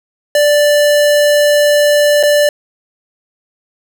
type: tone with dropouts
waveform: square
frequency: 587.3 Hz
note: D5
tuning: in tune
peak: -8 dBFS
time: 0.35-2.49 s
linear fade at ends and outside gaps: 2 ms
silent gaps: 2.229-2.234 s
effects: none